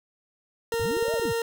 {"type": "tone", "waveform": "40% pulse", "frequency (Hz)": 461.4, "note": "A#4", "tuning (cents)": -18, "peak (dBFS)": -24, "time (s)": [0.72, 1.42], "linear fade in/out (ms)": 2}
{"type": "click train", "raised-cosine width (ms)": 3, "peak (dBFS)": -28, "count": 10, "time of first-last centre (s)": [0.74, 1.254], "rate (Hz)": 17.5}
{"type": "linear two-way sweep", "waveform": "sine", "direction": "up then down", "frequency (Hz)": [56.6, 675, 56.6], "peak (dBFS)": -30, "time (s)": [0.8, 1.33], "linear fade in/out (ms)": 10, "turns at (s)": 1.14}
{"effects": []}